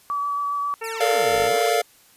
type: tone with vibrato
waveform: sine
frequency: 1146 Hz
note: D6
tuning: 43 cents flat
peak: -22 dBFS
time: 0.1-0.74 s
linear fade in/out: 0 ms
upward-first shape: sine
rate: 7.4 Hz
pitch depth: 11 cents each way
type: harmonic tone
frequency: 450 Hz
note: A4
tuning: 39 cents sharp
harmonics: 1 / 2 / 3 / 4 / 5 / 6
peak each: -31 / -34 / -36 / -37 / -38 / -39 dBFS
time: 0.81-1.48 s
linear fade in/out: 10 ms
type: exponential two-way sweep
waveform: 10% pulse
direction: down then up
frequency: 2794 to 43.42 to 2794 Hz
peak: -26 dBFS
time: 0.84-1.75 s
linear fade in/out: 0 ms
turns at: 1.41 s
type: chord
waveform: square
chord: Bb major seventh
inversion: third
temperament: just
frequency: 437 / 466.2 / 582.7 / 699.2 Hz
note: A4 / Bb4 / D5 / F5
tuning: -12 / 0 / -14 / +2 cents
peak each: -25 / -25 / -27 / -22 dBFS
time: 1-1.82 s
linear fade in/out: 10 ms
effects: white hiss -54 dBFS RMS until 2.16 s + resampled to 32000 Hz